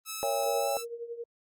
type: tone with pitch glide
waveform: 5% pulse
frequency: 1300 to 1321.2 Hz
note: E6 to E6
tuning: -24 to +4 cents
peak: -24 dBFS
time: 0.05-0.85 s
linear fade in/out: 50 ms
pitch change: +28 cents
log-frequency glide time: 0.56-0.69 s
type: chord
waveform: sine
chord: A# diminished seventh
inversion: none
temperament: just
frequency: 466.2 / 559.4 / 671.3 / 805.5 Hz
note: A#4 / C#5 / E5 / G5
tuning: 0 / +16 / +31 / +47 cents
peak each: -36 / -30 / -35 / -32 dBFS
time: 0.23-0.77 s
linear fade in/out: 0 ms
type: tone with tremolo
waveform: sine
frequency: 469 Hz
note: A#4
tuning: 11 cents sharp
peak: -33 dBFS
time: 0.46-1.24 s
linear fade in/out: 5 ms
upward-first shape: triangle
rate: 11 Hz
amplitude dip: 80%
effects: Opus 24 kbps